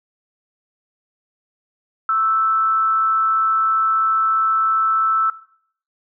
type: tone with amplitude modulation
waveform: sine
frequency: 1318.5 Hz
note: E6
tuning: in tune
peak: -13 dBFS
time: 2.09-5.3 s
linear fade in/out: 2 ms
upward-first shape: sine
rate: 215 Hz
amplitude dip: 40%
effects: noise-tail reverb RT60 0.6 s tail -18 dB re dry